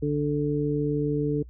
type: harmonic tone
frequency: 146.83 Hz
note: D3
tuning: in tune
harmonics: 1 / 2 / 3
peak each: -27 / -27 / -27 dBFS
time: 0.02-1.43 s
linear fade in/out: 10 ms
effects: noise-tail reverb RT60 0.1 s tail -26 dB re dry + added 60 Hz sine -42 dBFS peak until 1.49 s